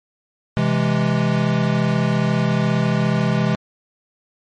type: chord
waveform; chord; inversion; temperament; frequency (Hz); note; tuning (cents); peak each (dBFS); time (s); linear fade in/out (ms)
square; C augmented; none; equal with one note detuned; 130.81 / 165.29 / 207.7; C3 / E3 / G#3; 0 / +5 / 0; -21; 0.57-3.55; 0
effects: low-pass 4000 Hz 12 dB/octave + MP3 48 kbps